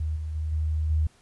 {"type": "tone with level steps", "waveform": "sine", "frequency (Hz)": 77.78, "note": "D#2", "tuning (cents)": 0, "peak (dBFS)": [-25, -29, -26, -23, -20], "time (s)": [0, 1.07], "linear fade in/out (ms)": 5, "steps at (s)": [0.16, 0.35, 0.52, 0.9], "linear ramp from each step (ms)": 5, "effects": ["pink hiss -60 dBFS RMS until 1.21 s", "resampled to 24000 Hz"]}